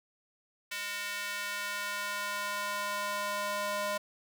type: tone with high-pass filter sweep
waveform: square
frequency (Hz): 204.3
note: G#3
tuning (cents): -28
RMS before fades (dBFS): -35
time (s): 0.71-3.98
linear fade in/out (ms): 10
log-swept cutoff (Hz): 2000 to 710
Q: 1.5
effects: none